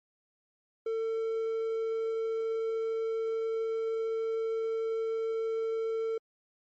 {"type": "tone", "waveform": "triangle", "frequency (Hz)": 448.9, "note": "A4", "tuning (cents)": 35, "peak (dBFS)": -27, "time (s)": [0.86, 6.18], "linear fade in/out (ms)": 5, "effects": ["MP3 32 kbps"]}